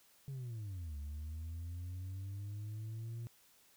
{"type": "linear two-way sweep", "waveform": "sine", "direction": "down then up", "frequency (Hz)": [140, 71.2, 117.9], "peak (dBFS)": -38, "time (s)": [0.28, 3.27], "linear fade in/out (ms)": 0, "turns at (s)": 0.97, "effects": ["tanh soft clip ceiling -40 dBFS", "white hiss -67 dBFS RMS until 3.76 s"]}